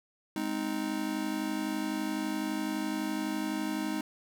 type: chord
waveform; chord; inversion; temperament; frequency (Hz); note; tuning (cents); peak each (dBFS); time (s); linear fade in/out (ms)
square; Ab major; none; just; 207.7 / 259.6 / 311.5; Ab3 / C4 / Eb4; 0 / -13 / +2; -37 / -38 / -34; 0.36-4.01; 2
effects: none